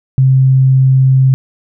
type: tone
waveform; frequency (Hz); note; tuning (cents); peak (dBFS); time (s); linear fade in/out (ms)
sine; 132.1; C3; +17; -5; 0.18-1.34; 0
effects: none